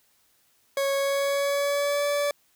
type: tone with pitch glide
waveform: 40% pulse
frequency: 552 to 577.1 Hz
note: C#5 to D5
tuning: -7 to -30 cents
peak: -22 dBFS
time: 0.77-2.31 s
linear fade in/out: 2 ms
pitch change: +77 cents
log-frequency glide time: 0.95-2.05 s
effects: white hiss -65 dBFS RMS until 2.55 s